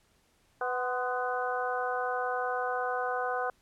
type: harmonic tone with a mistuned harmonic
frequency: 249 Hz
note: B3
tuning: 14 cents sharp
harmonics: 2 / 3 / 4 / 5 / 6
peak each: -34 / -33 / -38 / -37 / -36 dBFS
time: 0.61-3.5 s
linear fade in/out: 2 ms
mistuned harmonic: 4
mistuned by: +59 cents
effects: pink hiss -68 dBFS RMS until 3.61 s + low-pass 12000 Hz 12 dB/octave